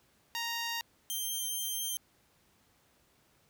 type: tone pair in turn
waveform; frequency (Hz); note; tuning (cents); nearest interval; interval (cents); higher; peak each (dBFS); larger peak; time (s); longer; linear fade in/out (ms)
10% pulse; 932.3 / 3151; A#5 / G7; 0 / +8; octave + major sixth; 2108; second; -25; neither; 0.35-0.81 / 1.1-1.97; second; 0
effects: pink hiss -68 dBFS RMS until 3.49 s + high-pass 60 Hz 12 dB/octave